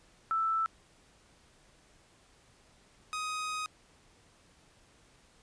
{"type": "tone pair in turn", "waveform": ["sine", "sawtooth"], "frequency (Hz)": [1322, 1253.6], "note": ["E6", "D#6"], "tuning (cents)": [5, 13], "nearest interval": "minor second", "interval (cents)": 92, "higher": "first", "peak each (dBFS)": [-27, -30], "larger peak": "first", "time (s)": [[0.31, 0.66], [3.13, 3.66]], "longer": "second", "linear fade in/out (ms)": 0, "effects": ["pink hiss -63 dBFS RMS until 5.42 s", "resampled to 22050 Hz"]}